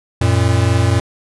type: tone pair together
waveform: square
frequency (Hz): 91.04 / 114.7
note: F#2 / A#2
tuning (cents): -28 / -28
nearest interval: major third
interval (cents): 400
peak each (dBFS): -15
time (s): 0.21-1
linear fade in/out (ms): 5
effects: resampled to 24000 Hz

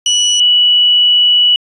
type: tone pair in turn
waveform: 30% pulse / sine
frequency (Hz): 2945 / 2945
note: F#7 / F#7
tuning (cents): -9 / -9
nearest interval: unison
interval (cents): 0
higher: neither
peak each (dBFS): -6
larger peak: neither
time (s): 0.06-0.4 / 0.4-1.56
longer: second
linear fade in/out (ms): 2
effects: resampled to 24000 Hz

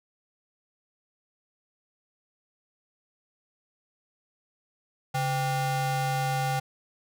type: ring-modulated tone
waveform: square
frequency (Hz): 324.7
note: E4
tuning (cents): -26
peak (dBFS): -23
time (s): 5.14-6.6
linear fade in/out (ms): 10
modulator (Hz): 464
effects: none

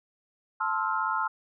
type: chord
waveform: sine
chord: F major seventh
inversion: first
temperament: equal with one note detuned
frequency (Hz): 880 / 1046.5 / 1301.1 / 1396.9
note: A5 / C6 / E6 / F6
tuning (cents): 0 / 0 / -23 / 0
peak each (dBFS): -31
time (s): 0.6-1.28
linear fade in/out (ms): 10
effects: none

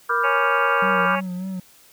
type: tone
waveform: sine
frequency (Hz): 469.5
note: A#4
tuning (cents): +12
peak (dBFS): -27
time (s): 0.09-1.07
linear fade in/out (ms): 20
type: chord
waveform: sine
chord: G dominant seventh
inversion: first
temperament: equal with one note detuned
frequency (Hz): 987.8 / 1179.4 / 1396.9 / 1568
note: B5 / D6 / F6 / G6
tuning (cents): 0 / +7 / 0 / 0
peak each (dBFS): -27 / -22 / -23 / -26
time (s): 0.09-1.16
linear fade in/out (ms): 10
type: harmonic tone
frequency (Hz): 277.2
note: C#4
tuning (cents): 0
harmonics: 2 / 3 / 4 / 5 / 6 / 7 / 8 / 9 / 10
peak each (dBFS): -26 / -28 / -28 / -36 / -33 / -36 / -33 / -37 / -32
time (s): 0.23-1.21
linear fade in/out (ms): 20
type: tone with vibrato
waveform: triangle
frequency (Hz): 185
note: F#3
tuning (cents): 0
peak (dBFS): -24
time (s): 0.82-1.6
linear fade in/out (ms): 5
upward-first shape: sine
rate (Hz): 3.4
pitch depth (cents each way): 56
effects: white hiss -52 dBFS RMS until 1.92 s

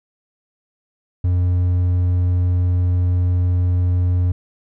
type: tone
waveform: triangle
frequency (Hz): 89.4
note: F2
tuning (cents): +41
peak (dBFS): -12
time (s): 1.24-4.32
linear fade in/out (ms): 5
effects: none

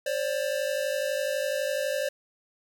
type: tone pair together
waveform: square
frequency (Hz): 533 / 585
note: C5 / D5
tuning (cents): +32 / -7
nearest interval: major second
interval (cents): 161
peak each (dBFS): -30 / -30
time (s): 0.06-2.09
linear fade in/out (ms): 5
effects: none

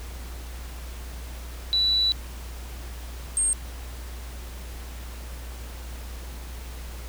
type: tone pair in turn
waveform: sine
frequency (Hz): 3951 / 8528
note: B7 / C9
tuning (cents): 0 / +32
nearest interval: octave + minor second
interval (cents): 1332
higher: second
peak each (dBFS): -19 / -20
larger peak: first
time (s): 1.73-2.12 / 3.37-3.53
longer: first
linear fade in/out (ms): 0
effects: added 60 Hz sine -35 dBFS peak until 7.08 s + pink hiss -44 dBFS RMS until 7.08 s

